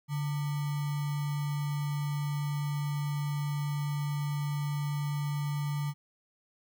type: tone with sample-and-hold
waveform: sine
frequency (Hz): 145.2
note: D3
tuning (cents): -19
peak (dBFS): -29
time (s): 0.08-5.94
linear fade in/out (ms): 50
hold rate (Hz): 1050
effects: none